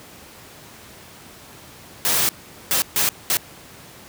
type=noise bursts at uneven times; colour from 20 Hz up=white; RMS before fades=-19 dBFS; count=4; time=2.05-2.29 / 2.71-2.82 / 2.96-3.09 / 3.3-3.37 s; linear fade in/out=0 ms; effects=pink hiss -43 dBFS RMS until 4.08 s + high-pass 80 Hz 12 dB/octave